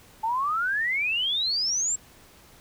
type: exponential sweep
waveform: sine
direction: up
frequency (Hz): 864 to 7660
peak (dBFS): -23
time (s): 0.23-1.96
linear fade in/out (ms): 10
effects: pink hiss -53 dBFS RMS until 2.6 s